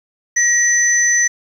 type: tone pair together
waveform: sine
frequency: 1900 / 6032 Hz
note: A#6 / F#8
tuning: +33 / +32 cents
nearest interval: octave + minor sixth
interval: 1999 cents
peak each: -14 dBFS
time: 0.36-1.28 s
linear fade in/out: 10 ms
effects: 7-bit